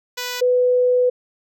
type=tone pair in turn; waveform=5% pulse / sine; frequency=493.9 / 497.6 Hz; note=B4 / B4; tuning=0 / +13 cents; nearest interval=unison; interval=13 cents; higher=second; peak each=-13 dBFS; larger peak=neither; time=0.17-0.41 / 0.41-1.1 s; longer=second; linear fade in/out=10 ms; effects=none